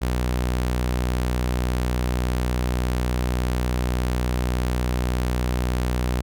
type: tone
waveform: sawtooth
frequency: 61.74 Hz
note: B1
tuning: in tune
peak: -17 dBFS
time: 0.01-6.22 s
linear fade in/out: 20 ms
effects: none